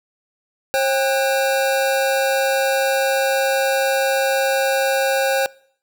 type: tone cluster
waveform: square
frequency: 539 / 795 / 1480 Hz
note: C#5 / G5 / F#6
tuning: -49 / +24 / 0 cents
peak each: -18 / -23 / -27 dBFS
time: 0.74-5.46 s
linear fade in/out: 0 ms
effects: noise-tail reverb RT60 0.6 s tail -24 dB re dry